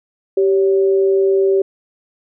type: tone pair together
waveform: sine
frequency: 389.1 / 561 Hz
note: G4 / C#5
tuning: -13 / +21 cents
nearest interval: tritone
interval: 634 cents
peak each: -11 / -22 dBFS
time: 0.37-1.62 s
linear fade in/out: 5 ms
effects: none